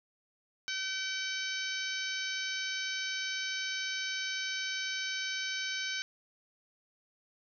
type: harmonic tone with a mistuned harmonic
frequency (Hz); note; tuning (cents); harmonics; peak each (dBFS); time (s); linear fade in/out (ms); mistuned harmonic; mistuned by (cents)
766; G5; -40; 2 / 3 / 4 / 5 / 6 / 7 / 8; -38 / -40 / -41 / -42 / -43 / -43 / -44; 0.68-6.02; 0; 6; -26
effects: none